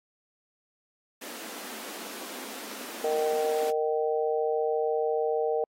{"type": "high-pass noise", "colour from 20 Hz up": "pink", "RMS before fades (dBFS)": -41, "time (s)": [1.21, 3.71], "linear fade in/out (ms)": 10, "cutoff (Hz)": 210, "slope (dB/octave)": 96}
{"type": "harmonic tone", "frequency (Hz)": 154.4, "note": "D#3", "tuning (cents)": -13, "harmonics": [3, 4, 5], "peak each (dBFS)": [-26, -31, -32], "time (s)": [3.04, 5.64], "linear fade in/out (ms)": 2}
{"effects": ["AAC 48 kbps"]}